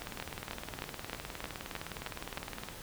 two click trains, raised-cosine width 0.3 ms, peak -23 / -20 dBFS, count 53 / 8, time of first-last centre 0.02-2.687 / 0.2-2.374 s, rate 19.5 / 3.22 Hz, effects pink hiss -47 dBFS RMS until 2.82 s

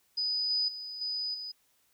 sine tone with level steps, 4978 Hz, D#8, in tune, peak -28 / -26 / -38 / -31 / -37 dBFS, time 0.17-1.52 s, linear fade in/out 10 ms, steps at 0.5 / 0.68 / 1.01 / 1.34 s, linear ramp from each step 5 ms, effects white hiss -70 dBFS RMS until 1.93 s

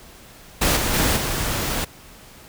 pink noise with level steps, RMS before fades -18 / -22 / -19 / -24 dBFS, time 0.61-1.85 s, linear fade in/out 10 ms, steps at 0.76 / 0.93 / 1.16 s, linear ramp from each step 10 ms, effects pink hiss -45 dBFS RMS until 2.48 s

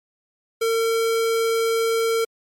square tone, 454.7 Hz, A#4, 43 cents flat, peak -19 dBFS, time 0.61-2.25 s, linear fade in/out 10 ms, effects MP3 64 kbps

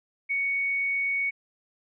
sine tone, 2228 Hz, C#7, 8 cents sharp, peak -24 dBFS, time 0.29-1.31 s, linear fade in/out 20 ms, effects none

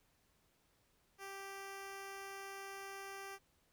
10% pulse tone, 392 Hz, G4, in tune, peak -38 dBFS, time 1.18-3.39 s, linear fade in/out 50 ms, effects pink hiss -75 dBFS RMS until 3.72 s

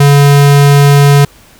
square tone, 142.3 Hz, C#3, 46 cents sharp, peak -3 dBFS, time 0-1.25 s, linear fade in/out 5 ms, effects pink hiss -41 dBFS RMS until 1.59 s

